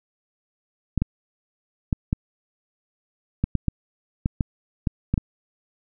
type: clicks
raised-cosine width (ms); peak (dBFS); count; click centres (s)
5; -8; 12; 0.977 / 1.02 / 1.928 / 2.129 / 3.44 / 3.553 / 3.683 / 4.259 / 4.408 / 4.872 / 5.14 / 5.178
effects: none